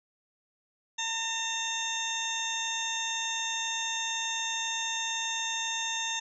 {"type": "harmonic tone", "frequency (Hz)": 907, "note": "A#5", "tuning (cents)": -48, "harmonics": [1, 2, 3, 4, 6, 7, 8], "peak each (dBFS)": [-38, -38, -38, -34, -48, -36, -43], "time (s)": [0.98, 6.2], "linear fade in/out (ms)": 10, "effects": []}